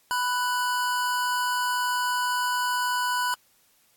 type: tone pair together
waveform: square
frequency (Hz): 991 / 1483.1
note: B5 / F#6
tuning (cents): +6 / +4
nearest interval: perfect fifth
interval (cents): 698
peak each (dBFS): -26 / -29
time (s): 0.11-3.34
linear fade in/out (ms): 0
effects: white hiss -63 dBFS RMS until 3.96 s + AAC 64 kbps